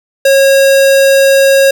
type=tone; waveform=square; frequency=545 Hz; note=C#5; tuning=29 cents flat; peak=-5 dBFS; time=0.25-1.71 s; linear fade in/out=5 ms; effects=none